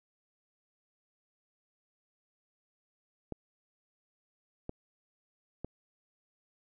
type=clicks; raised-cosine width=2 ms; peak=-24 dBFS; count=3; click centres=3.323 / 4.694 / 5.646 s; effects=none